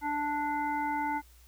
harmonic tone, 293.7 Hz, D4, in tune, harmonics 1 / 3 / 5 / 7, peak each -36 / -30 / -40 / -40 dBFS, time 0.01-1.22 s, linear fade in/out 50 ms, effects added 60 Hz sine -55 dBFS peak until 1.47 s + white hiss -62 dBFS RMS until 1.47 s

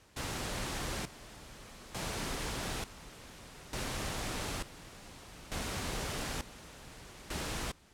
pink noise with tremolo, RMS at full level -37 dBFS, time 0.16-7.72 s, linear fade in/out 10 ms, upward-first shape square, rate 0.56 Hz, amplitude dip 80%, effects pink hiss -62 dBFS RMS until 7.93 s + low-pass 10000 Hz 12 dB/octave

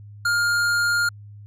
triangle tone with hard clipping, 1411 Hz, F6, 17 cents sharp, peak -20 dBFS, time 0.25-1.09 s, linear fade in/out 5 ms, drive 17 dB, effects added 103 Hz sine -39 dBFS peak until 1.46 s

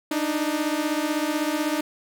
sawtooth beating tone pair, 295.7 / 311.7 Hz, D4 / D#4, +12 / +3 cents, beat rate 16 Hz, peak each -22 dBFS, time 0.11-1.81 s, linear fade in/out 5 ms, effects none

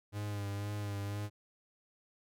45% pulse tone with vibrato, 102.3 Hz, G#2, 26 cents flat, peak -36 dBFS, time 0.12-1.3 s, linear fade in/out 50 ms, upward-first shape sine, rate 2 Hz, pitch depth 30 cents each way, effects none

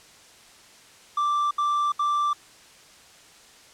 triangle tone bursts, 1174.7 Hz, D6, in tune, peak -19 dBFS, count 3, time 1.17-2.332 s, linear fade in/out 5 ms, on 340 ms, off 71 ms, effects white hiss -51 dBFS RMS until 3.73 s + low-pass 8000 Hz 12 dB/octave

